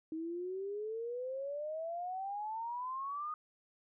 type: exponential sweep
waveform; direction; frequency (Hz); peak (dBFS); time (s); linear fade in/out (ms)
sine; up; 314.3 to 1244.5; -37; 0.12-3.34; 2
effects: none